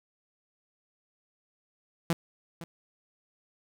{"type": "tone with echo", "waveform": "sawtooth", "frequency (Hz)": 168.1, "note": "E3", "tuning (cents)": 34, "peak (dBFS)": -20, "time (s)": [2.1, 2.13], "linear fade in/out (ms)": 0, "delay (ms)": 510, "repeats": 1, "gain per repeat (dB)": -15, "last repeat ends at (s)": 2.64, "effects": []}